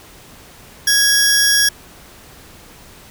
sawtooth tone pair together, 1661.2 / 5588 Hz, G#6 / F8, 0 / 0 cents, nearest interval octave + major sixth, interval 2100 cents, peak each -11 dBFS, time 0.87-1.69 s, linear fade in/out 5 ms, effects pink hiss -42 dBFS RMS until 3.1 s

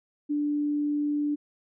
sine tone, 293.7 Hz, D4, in tune, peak -24 dBFS, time 0.29-1.36 s, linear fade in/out 20 ms, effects none

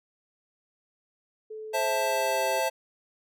sine tone with pitch glide, 434.3 to 393.7 Hz, A4 to G4, -23 to +8 cents, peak -36 dBFS, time 1.5-2.6 s, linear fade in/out 10 ms, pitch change -169 cents, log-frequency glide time 1.81-2.47 s
square chord, A minor, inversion first, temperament just, 528 / 660 / 880 Hz, C5 / E5 / A5, +16 / +2 / 0 cents, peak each -30 dBFS, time 1.73-2.7 s, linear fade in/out 20 ms
effects none

